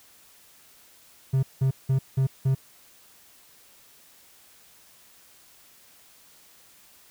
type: tone bursts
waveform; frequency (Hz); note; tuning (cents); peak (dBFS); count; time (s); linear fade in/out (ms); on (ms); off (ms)
triangle; 133.1; C3; +30; -17; 5; 1.33-2.55; 10; 100; 180
effects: white hiss -55 dBFS RMS until 7.1 s